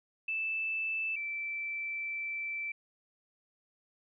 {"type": "tone pair in turn", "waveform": "sine", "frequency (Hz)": [2637, 2330], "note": ["E7", "D7"], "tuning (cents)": [0, -14], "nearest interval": "major second", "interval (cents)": 214, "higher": "first", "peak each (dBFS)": [-31, -34], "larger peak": "first", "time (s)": [[0.28, 1.16], [1.16, 2.72]], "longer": "second", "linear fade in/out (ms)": 5, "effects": []}